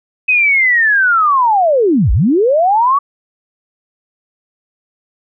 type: linear two-way sweep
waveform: sine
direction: down then up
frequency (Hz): 2552 to 42.6 to 1155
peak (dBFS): -8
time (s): 0.28-2.99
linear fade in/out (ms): 10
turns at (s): 2.12
effects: none